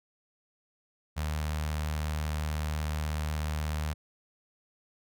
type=tone with notch filter; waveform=sawtooth; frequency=76.4 Hz; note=D#2; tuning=31 cents flat; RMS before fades=-32 dBFS; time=1.16-3.94 s; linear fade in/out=20 ms; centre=340 Hz; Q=0.74; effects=none